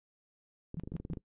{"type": "clicks", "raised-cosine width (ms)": 3, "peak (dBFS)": -28, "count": 10, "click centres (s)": [0.744, 0.836, 0.875, 0.92, 0.953, 1, 1.051, 1.101, 1.135, 1.172]}
{"type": "tone bursts", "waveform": "sine", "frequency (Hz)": 165.6, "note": "E3", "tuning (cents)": 8, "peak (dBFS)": -34, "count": 3, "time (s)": [0.77, 1.134], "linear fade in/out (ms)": 0, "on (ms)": 28, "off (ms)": 140}
{"effects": ["noise-tail reverb RT60 0.1 s tail -21 dB re dry", "resampled to 8000 Hz"]}